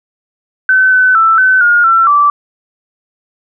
sine tone with pitch steps, 1523 / 1511 / 1327 / 1519 / 1425 / 1347 / 1163 Hz, F#6 / F#6 / E6 / F#6 / F6 / E6 / D6, +50 / +36 / +11 / +45 / +34 / +37 / -17 cents, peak -5 dBFS, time 0.69-2.3 s, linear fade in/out 2 ms, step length 230 ms, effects none

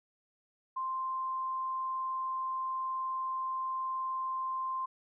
sine tone, 1046.5 Hz, C6, in tune, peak -32 dBFS, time 0.76-4.86 s, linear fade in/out 10 ms, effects none

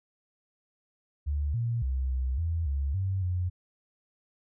sine tone with pitch steps, 72.8 / 117.2 / 65.3 / 64.2 / 82.8 / 69.6 / 95.6 / 90.1 Hz, D2 / A#2 / C2 / C2 / E2 / C#2 / G2 / F#2, -15 / +10 / -3 / -32 / +8 / +8 / -43 / -45 cents, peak -26 dBFS, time 1.26-3.5 s, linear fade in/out 20 ms, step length 280 ms, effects none

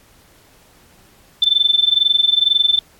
sine tone with amplitude modulation, 3537 Hz, A7, 8 cents sharp, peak -8 dBFS, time 1.42-2.79 s, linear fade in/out 2 ms, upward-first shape sine, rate 22.1 Hz, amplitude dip 90%, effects pink hiss -51 dBFS RMS until 2.99 s + AAC 64 kbps

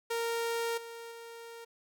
sawtooth tone with level steps, 463.5 Hz, A#4, 10 cents flat, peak -27 / -39 / -41 dBFS, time 0.1-1.65 s, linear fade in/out 10 ms, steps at 0.77 / 1.11 s, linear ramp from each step 10 ms, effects none

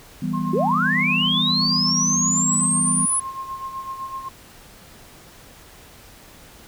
sine chord, E minor, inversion none, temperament equal, 164.81 / 196 / 246.9 Hz, E3 / G3 / B3, 0 / 0 / 0 cents, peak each -26 dBFS, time 0.22-3.06 s, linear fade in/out 5 ms
sine tone with tremolo, 1066 Hz, C6, 32 cents sharp, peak -26 dBFS, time 0.33-4.29 s, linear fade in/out 10 ms, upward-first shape sine, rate 7.9 Hz, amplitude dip 60%
sine linear sweep, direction up, 329.6 to 10240 Hz, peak -18 dBFS, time 0.53-3.2 s, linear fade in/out 5 ms
effects pink hiss -46 dBFS RMS until 6.67 s

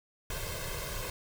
pink noise with comb filter, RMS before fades -37 dBFS, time 0.3-1.1 s, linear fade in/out 2 ms, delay 1.9 ms, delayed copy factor +0.85, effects none

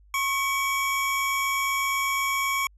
square tone pair together, 1090.4 / 2272 Hz, C#6 / C#7, -29 / +42 cents, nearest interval octave + minor second, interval 1271 cents, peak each -27 dBFS, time 0.14-2.67 s, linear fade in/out 2 ms, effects added 50 Hz sine -52 dBFS peak until 2.77 s + resampled to 32000 Hz

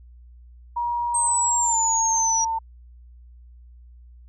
sine tone with pitch glide, 953 to 901.6 Hz, A#5 to A5, +38 to +42 cents, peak -22 dBFS, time 0.76-2.59 s, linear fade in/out 10 ms, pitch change -96 cents, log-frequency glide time 1.64-1.77 s
sine linear sweep, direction down, 8372 to 5730 Hz, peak -20 dBFS, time 1.14-2.45 s, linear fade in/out 10 ms
effects added 60 Hz sine -44 dBFS peak until 4.28 s

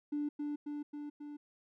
triangle tone with echo, 293.7 Hz, D4, in tune, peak -29 dBFS, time 0.12-0.29 s, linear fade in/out 10 ms, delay 270 ms, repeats 4, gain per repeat -3 dB, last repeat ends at 1.37 s, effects tanh soft clip ceiling -30 dBFS

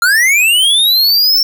square linear sweep, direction up, 1357 to 5460 Hz, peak -8 dBFS, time 0.02-1.43 s, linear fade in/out 2 ms, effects none

